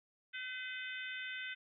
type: harmonic tone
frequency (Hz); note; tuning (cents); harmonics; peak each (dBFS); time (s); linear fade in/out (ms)
509; C5; -48; 3 / 4 / 5 / 6 / 7; -44 / -46 / -48 / -50 / -51; 0.33-1.55; 20
effects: none